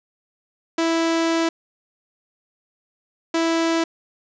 sawtooth tone pair in turn, 329.6 / 329.6 Hz, E4 / E4, 0 / 0 cents, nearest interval unison, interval 0 cents, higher neither, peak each -14 dBFS, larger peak neither, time 0.78-1.49 / 3.34-3.84 s, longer first, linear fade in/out 5 ms, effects resampled to 16000 Hz + 8-bit

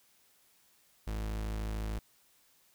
40% pulse tone, 53.4 Hz, G#1, 49 cents sharp, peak -33 dBFS, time 1.07-1.99 s, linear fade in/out 5 ms, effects white hiss -67 dBFS RMS until 2.74 s

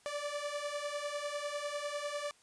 sawtooth beating tone pair, 578 / 588 Hz, D5 / D5, -28 / +2 cents, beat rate 10 Hz, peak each -36 / -35 dBFS, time 0.06-2.31 s, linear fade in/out 0 ms, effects white hiss -65 dBFS RMS until 2.42 s + resampled to 22050 Hz

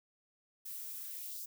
violet noise with high-pass filter sweep, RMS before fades -44 dBFS, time 0.65-1.46 s, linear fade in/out 10 ms, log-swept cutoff 270 to 5800 Hz, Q 1.6, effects none

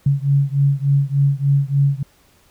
sine beating tone pair, 138.59 / 141.99 Hz, C#3 / C#3, 0 / +42 cents, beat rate 3.4 Hz, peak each -16 / -17 dBFS, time 0.06-2.03 s, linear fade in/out 5 ms, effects pink hiss -55 dBFS RMS until 2.5 s

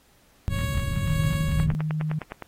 white low-pass noise, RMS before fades -26 dBFS, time 0.48-1.75 s, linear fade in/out 0 ms, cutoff 160 Hz, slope 24 dB/octave
10% pulse tone with tremolo, 554.4 Hz, C#5, in tune, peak -24 dBFS, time 0.49-1.67 s, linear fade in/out 50 ms, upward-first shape sine, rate 1.6 Hz, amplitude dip 35%
sine tone with pitch glide, 155.56 to 154.57 Hz, D#3 to D#3, 0 to -11 cents, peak -24 dBFS, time 1.07-2.19 s, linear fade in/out 5 ms, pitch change -11 cents, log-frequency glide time 1.57-1.68 s
click train, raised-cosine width 0.5 ms, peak -18 dBFS, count 9, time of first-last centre 1.6-2.423 s, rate 9.72 Hz
effects pink hiss -60 dBFS RMS until 2.47 s + AAC 48 kbps

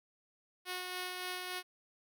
5% pulse tone with tremolo, 364.5 Hz, F#4, 26 cents flat, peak -26 dBFS, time 0.65-1.63 s, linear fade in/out 50 ms, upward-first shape sine, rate 3.5 Hz, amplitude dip 30%, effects none

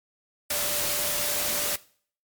sine tone in noise, 587.3 Hz, D5, in tune, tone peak -36 dBFS, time 0.5-1.76 s, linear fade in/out 5 ms, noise white, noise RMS -27 dBFS, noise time 0.5-1.76 s, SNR -12 dB, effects noise-tail reverb RT60 0.5 s tail -20 dB re dry + MP3 96 kbps

